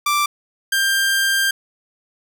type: tone pair in turn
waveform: sawtooth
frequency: 1174.7 / 1588.5 Hz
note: D6 / G6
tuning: 0 / +23 cents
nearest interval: perfect fourth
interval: 523 cents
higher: second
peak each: -12 dBFS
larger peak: neither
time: 0.06-0.26 / 0.72-1.51 s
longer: second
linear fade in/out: 5 ms
effects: none